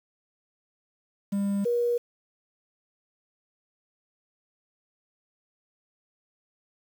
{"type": "tone pair in turn", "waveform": ["triangle", "sine"], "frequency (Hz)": [200, 478.7], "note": ["G3", "A#4"], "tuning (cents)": [35, 46], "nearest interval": "octave + minor third", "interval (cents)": 1511, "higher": "second", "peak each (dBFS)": -22, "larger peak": "neither", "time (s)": [[1.32, 1.65], [1.65, 1.98]], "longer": "neither", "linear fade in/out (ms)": 10, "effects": ["8-bit"]}